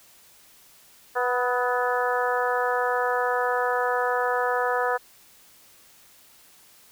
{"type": "harmonic tone with a mistuned harmonic", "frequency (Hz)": 246.9, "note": "B3", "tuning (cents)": 0, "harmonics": [2, 3, 4, 5, 6, 7], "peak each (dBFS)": [-26, -28, -29, -30, -31, -31], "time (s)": [1.15, 4.98], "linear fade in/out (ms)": 20, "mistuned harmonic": 5, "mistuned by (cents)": 31, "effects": ["white hiss -54 dBFS RMS until 6.91 s"]}